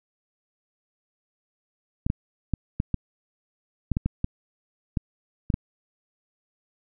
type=clicks; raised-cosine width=5 ms; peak=-11 dBFS; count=12; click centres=2.065 / 2.101 / 2.537 / 2.801 / 2.943 / 3.917 / 3.969 / 4.06 / 4.244 / 4.972 / 5.502 / 5.541 s; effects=none